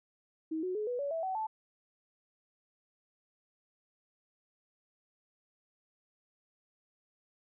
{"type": "tone with pitch steps", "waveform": "sine", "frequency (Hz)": [318.1, 367.5, 424.6, 490.6, 566.8, 654.8, 756.6, 874.1], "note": ["D#4", "F#4", "G#4", "B4", "C#5", "E5", "F#5", "A5"], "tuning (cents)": [38, -12, 38, -12, 38, -12, 38, -12], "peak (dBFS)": -32, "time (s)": [0.51, 1.47], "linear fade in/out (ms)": 10, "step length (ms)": 120, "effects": []}